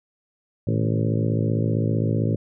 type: harmonic tone with a mistuned harmonic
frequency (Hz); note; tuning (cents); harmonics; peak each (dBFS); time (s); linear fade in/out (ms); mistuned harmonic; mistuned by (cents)
55.5; A1; +16; 2 / 3 / 4 / 5 / 6 / 7 / 8 / 9 / 10; -22 / -26 / -28 / -30 / -32 / -33 / -34 / -35 / -36; 0.67-2.36; 5; 3; -88
effects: none